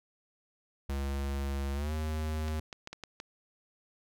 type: tone with pitch glide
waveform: square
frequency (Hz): 69.3 to 77.79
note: C#2 to D#2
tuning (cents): 0 to 0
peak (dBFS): -32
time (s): 0.89-2.6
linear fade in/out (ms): 5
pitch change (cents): +200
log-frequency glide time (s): 1.74-1.93
type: clicks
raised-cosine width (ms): 0.2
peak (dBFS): -24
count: 6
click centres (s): 2.482 / 2.728 / 2.874 / 2.93 / 3.037 / 3.201
effects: none